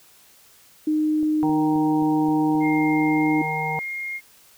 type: tone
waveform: sine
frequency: 307.3 Hz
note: D#4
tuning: 21 cents flat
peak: -18 dBFS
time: 0.87-3.42 s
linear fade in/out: 5 ms
type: click train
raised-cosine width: 2 ms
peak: -27 dBFS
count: 6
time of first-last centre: 1.23-2.553 s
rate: 3.78 Hz
type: harmonic tone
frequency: 155.56 Hz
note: D#3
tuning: in tune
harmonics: 1 / 3 / 5 / 6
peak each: -30 / -33 / -28 / -29 dBFS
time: 1.43-3.79 s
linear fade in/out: 0 ms
type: tone with pitch glide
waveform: sine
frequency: 2122 to 2134 Hz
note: C7 to C7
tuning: +24 to +34 cents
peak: -27 dBFS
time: 2.6-4.21 s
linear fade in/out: 50 ms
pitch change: +10 cents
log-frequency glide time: 3.16-3.33 s
effects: white hiss -53 dBFS RMS until 4.57 s